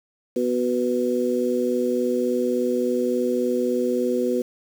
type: harmonic tone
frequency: 123.47 Hz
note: B2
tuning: in tune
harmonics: 2 / 3 / 4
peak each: -24 / -24 / -24 dBFS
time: 0.36-4.42 s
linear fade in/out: 5 ms
effects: 7-bit